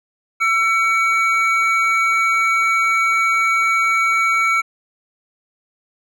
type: tone pair together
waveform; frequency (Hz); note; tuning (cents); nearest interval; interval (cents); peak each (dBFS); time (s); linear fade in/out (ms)
triangle; 1341 / 2255; E6 / C#7; +29 / +29; major sixth; 900; -15; 0.4-4.62; 20
effects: none